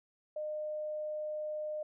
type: tone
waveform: sine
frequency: 609 Hz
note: D#5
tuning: 37 cents flat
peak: -35 dBFS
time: 0.36-1.83 s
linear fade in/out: 5 ms
effects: none